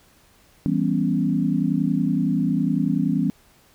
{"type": "chord", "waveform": "sine", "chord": "C# half-diminished seventh", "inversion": "first", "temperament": "equal", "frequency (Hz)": [164.81, 196, 246.9, 277.2], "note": ["E3", "G3", "B3", "C#4"], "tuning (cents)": [0, 0, 0, 0], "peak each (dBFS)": -24, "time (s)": [0.66, 3.3], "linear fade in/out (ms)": 0, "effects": ["pink hiss -56 dBFS RMS until 3.74 s"]}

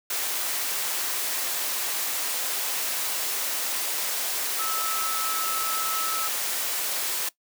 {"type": "tone in noise", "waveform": "sine", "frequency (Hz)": 1304, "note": "E6", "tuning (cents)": -19, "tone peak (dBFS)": -29, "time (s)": [4.59, 6.28], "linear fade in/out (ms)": 5, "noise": "white", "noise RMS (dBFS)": -28, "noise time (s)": [0.1, 7.29], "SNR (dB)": -4, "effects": ["noise-tail reverb RT60 0.1 s tail -19 dB re dry", "high-pass 400 Hz 12 dB/octave"]}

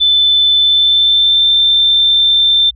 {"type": "tone with pitch glide", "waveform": "sine", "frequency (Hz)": [3520, 3565], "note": ["A7", "A7"], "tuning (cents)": [0, 22], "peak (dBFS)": -7, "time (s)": [0, 2.71], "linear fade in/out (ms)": 20, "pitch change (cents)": 22, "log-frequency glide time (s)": [0.58, 1.49], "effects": ["added 60 Hz sine -37 dBFS peak until 2.75 s"]}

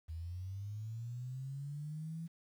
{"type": "linear sweep", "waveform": "sine", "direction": "up", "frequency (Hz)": [78.5, 167], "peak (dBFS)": -40, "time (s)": [0.08, 2.28], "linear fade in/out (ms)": 20, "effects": ["11-bit"]}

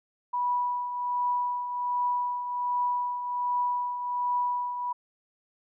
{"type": "tone with tremolo", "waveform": "sine", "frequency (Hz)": 980, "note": "B5", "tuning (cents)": -14, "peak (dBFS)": -23, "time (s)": [0.33, 4.93], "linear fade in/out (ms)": 10, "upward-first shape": "triangle", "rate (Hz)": 1.3, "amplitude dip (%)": 60, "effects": []}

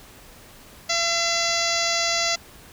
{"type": "harmonic tone with a mistuned harmonic", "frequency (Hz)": 678, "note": "E5", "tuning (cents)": 49, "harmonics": [1, 2, 3, 4, 5, 6, 7, 8, 9, 10], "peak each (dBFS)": [-28, -31, -28, -32, -32, -29, -28, -32, -29, -32], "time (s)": [0.89, 2.36], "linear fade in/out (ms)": 10, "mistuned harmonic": 10, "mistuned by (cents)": 21, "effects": ["pink hiss -47 dBFS RMS until 2.72 s"]}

